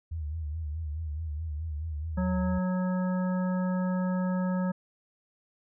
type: tone with vibrato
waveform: sine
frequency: 77.78 Hz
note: D#2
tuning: in tune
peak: -31 dBFS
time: 0.11-2.59 s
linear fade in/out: 10 ms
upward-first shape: sine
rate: 4.7 Hz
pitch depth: 100 cents each way
type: harmonic tone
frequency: 183.6 Hz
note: F#3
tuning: 13 cents flat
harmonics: 1 / 3 / 5 / 7 / 9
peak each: -26 / -36 / -40 / -43 / -45 dBFS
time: 2.17-4.72 s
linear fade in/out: 10 ms
effects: none